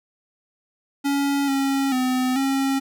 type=tone with pitch steps; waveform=square; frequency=280.7 / 273.3 / 255.1 / 271.1 Hz; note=C#4 / C#4 / C4 / C#4; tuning=+22 / -24 / -44 / -38 cents; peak=-20 dBFS; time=1.04-2.8 s; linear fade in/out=20 ms; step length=440 ms; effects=none